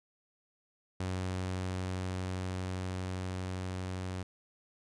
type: tone with level ramp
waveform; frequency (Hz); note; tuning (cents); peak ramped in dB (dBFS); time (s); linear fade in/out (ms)
sawtooth; 92.5; F#2; 0; -29 to -32; 1-4.23; 5
effects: resampled to 22050 Hz

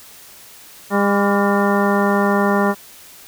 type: harmonic tone with a mistuned harmonic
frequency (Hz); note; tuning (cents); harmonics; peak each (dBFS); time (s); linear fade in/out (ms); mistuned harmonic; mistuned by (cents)
201.4; G3; +47; 1 / 2 / 3 / 4 / 5 / 6 / 7 / 9; -17 / -20 / -22 / -23 / -24 / -25 / -25 / -27; 0.9-2.75; 50; 6; -72
effects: white hiss -42 dBFS RMS until 3.27 s

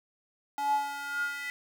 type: tone with high-pass filter sweep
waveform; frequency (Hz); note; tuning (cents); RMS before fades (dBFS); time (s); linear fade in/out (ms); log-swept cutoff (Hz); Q
square; 283.6; C#4; +40; -32; 0.58-1.5; 0; 730 to 1900; 9.8
effects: none

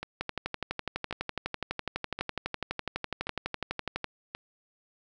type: two click trains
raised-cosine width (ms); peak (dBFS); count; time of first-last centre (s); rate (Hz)
0.3; -15 / -19; 47 / 5; 0.21-4.043 / 0.03-4.35; 12 / 0.926
effects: none

